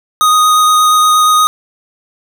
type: tone with vibrato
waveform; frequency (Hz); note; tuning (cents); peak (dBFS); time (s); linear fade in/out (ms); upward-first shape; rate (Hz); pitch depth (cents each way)
square; 1244; D#6; -1; -7; 0.21-1.47; 0; sine; 8.5; 9
effects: none